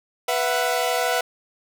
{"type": "chord", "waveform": "sawtooth", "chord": "B suspended fourth", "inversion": "none", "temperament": "equal with one note detuned", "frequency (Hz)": [493.9, 667.7, 740], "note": ["B4", "E5", "F#5"], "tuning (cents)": [0, 22, 0], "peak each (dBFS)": [-21, -21, -21], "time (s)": [0.28, 1.21], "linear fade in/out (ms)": 5, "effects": []}